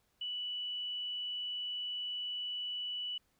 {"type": "tone", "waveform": "sine", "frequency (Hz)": 2960, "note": "F#7", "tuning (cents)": 0, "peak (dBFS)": -36, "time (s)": [0.21, 3.18], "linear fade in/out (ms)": 5, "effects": ["pink hiss -75 dBFS RMS until 3.39 s"]}